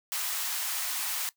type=high-pass noise; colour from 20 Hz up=white; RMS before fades=-32 dBFS; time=0.12-1.29 s; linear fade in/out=0 ms; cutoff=770 Hz; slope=24 dB/octave; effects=noise-tail reverb RT60 0.1 s tail -18 dB re dry